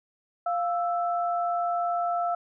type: tone pair together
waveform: sine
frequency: 698.5 / 1321.3 Hz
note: F5 / E6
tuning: 0 / +4 cents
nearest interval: major seventh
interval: 1104 cents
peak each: -25 / -31 dBFS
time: 0.46-2.35 s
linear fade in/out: 5 ms
effects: none